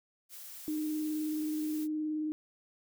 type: noise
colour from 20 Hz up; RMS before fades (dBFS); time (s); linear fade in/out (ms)
blue; -47; 0.29-1.88; 50
type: tone with vibrato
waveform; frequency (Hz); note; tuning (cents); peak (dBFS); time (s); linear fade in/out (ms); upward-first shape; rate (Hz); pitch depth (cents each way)
sine; 307.4; D#4; -21; -31; 0.68-2.32; 0; sine; 19; 17
effects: none